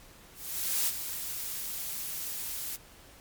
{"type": "noise with ADSR envelope", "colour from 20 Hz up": "blue", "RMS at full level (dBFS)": -27, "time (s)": [0.34, 2.77], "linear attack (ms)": 520, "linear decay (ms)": 58, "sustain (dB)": -9, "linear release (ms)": 22, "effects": ["pink hiss -54 dBFS RMS until 3.2 s", "MP3 96 kbps"]}